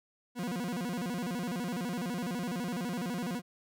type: tone with vibrato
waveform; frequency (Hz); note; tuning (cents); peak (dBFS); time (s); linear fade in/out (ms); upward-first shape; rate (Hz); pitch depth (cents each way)
40% pulse; 207.7; G#3; 0; -32; 0.35-3.42; 50; square; 12; 280
effects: none